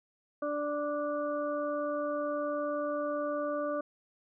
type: harmonic tone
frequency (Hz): 293.7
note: D4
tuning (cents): 0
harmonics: 1 / 2 / 4 / 5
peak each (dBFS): -37 / -32 / -38 / -45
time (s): 0.42-3.81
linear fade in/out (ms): 5
effects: none